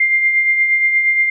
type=tone with tremolo; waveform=sine; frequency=2100 Hz; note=C7; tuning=6 cents sharp; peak=-9 dBFS; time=0-1.3 s; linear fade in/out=5 ms; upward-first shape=triangle; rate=8.5 Hz; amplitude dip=50%; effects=none